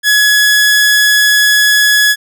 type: tone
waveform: sawtooth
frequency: 1689 Hz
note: G#6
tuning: 29 cents sharp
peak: -3 dBFS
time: 0.03-2.16 s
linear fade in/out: 50 ms
effects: none